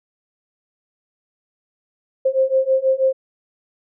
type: beating tone pair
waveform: sine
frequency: 525 / 531.2 Hz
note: C5 / C5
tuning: +6 / +26 cents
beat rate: 6.2 Hz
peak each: -18 / -17 dBFS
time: 2.25-3.13 s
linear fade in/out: 10 ms
effects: none